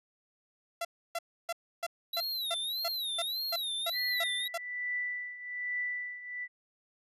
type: tone bursts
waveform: sawtooth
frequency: 678 Hz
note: E5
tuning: 49 cents sharp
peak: -28 dBFS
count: 12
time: 0.81-4.578 s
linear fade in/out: 5 ms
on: 39 ms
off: 300 ms
type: tone with vibrato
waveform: square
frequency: 3890 Hz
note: B7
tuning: 27 cents flat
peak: -33 dBFS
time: 2.13-4.48 s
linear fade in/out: 5 ms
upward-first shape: sine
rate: 1.7 Hz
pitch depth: 160 cents each way
type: tone with tremolo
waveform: sine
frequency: 1975.5 Hz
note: B6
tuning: in tune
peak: -30 dBFS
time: 3.92-6.48 s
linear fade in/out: 50 ms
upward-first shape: triangle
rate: 1.2 Hz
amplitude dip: 80%
effects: resampled to 32000 Hz